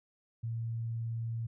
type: tone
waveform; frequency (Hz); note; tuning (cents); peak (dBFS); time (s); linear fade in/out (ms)
sine; 114.8; A#2; -26; -33; 0.43-1.47; 10
effects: none